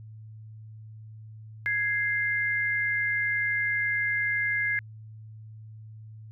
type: tone pair together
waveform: sine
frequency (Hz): 1661.2 / 2093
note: G#6 / C7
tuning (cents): 0 / 0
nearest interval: major third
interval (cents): 400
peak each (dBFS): -27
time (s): 1.66-4.79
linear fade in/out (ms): 0
effects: added 109 Hz sine -42 dBFS peak until 6.31 s